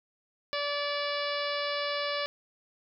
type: harmonic tone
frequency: 578 Hz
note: D5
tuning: 28 cents flat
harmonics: 1 / 2 / 3 / 4 / 5 / 6 / 7 / 8 / 9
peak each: -33 / -36 / -38 / -39 / -40 / -41 / -41 / -42 / -43 dBFS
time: 0.53-2.26 s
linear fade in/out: 0 ms
effects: none